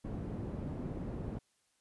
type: low-pass noise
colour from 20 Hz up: white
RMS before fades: -40 dBFS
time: 0.04-1.39 s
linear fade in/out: 10 ms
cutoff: 260 Hz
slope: 12 dB/octave
effects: white hiss -75 dBFS RMS until 1.8 s + resampled to 24000 Hz

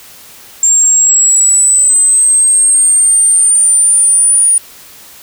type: linear sweep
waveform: sine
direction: up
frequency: 7380 to 9590 Hz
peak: -5 dBFS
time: 0.63-4.58 s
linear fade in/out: 2 ms
effects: white hiss -36 dBFS RMS until 5.22 s

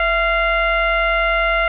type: tone with frequency modulation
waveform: sine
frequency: 1375 Hz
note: F6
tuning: 27 cents flat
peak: -14 dBFS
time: 0-1.68 s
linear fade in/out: 2 ms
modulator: 710 Hz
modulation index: 1.4
effects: none

